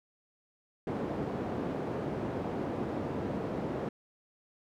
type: band-pass noise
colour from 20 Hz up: white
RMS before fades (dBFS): -35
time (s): 0.87-3.89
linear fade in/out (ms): 2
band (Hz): 110 to 440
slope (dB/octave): 12
effects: none